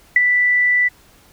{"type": "tone with ADSR envelope", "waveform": "sine", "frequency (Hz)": 1975.5, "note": "B6", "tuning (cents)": 0, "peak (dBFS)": -6, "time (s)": [0.16, 0.89], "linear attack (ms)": 3, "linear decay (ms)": 25, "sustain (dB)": -6, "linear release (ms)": 19, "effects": ["pink hiss -50 dBFS RMS until 1.32 s"]}